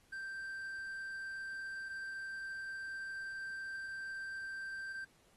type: tone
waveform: triangle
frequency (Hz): 1568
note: G6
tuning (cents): 0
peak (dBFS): -39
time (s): 0.12-5.05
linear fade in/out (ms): 10
effects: pink hiss -69 dBFS RMS until 5.36 s + AAC 32 kbps